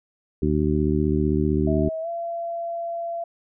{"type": "harmonic tone", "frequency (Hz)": 75.6, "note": "D#2", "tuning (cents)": -49, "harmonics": [1, 2, 3, 4, 5], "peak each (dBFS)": [-25, -25, -25, -25, -25], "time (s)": [0.42, 1.89], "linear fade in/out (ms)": 5}
{"type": "tone with pitch glide", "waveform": "sine", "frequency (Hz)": [643, 678.9], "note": ["E5", "F5"], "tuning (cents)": [-43, -49], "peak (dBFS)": -26, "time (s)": [1.67, 3.24], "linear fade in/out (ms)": 5, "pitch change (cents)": 94, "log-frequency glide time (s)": [2.01, 2.08]}
{"effects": []}